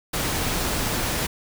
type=noise; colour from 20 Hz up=pink; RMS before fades=-25 dBFS; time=0.13-1.27 s; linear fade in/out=10 ms; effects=none